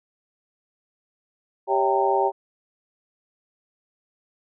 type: harmonic tone with a mistuned harmonic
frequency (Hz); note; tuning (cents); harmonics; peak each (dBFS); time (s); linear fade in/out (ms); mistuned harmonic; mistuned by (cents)
130.81; C3; 0; 3 / 4 / 5 / 6 / 7; -23 / -26 / -29 / -23 / -24; 1.67-2.32; 50; 4; +110
effects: none